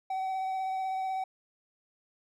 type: tone with vibrato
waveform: triangle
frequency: 760 Hz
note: F#5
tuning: 46 cents sharp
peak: -28 dBFS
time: 0.1-1.24 s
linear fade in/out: 5 ms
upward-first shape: sine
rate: 16 Hz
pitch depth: 15 cents each way
effects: none